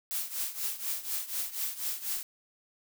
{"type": "noise with tremolo", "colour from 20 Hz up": "blue", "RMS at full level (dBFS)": -31, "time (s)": [0.11, 2.23], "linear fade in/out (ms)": 0, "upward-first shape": "triangle", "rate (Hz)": 4.1, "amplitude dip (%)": 85, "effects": []}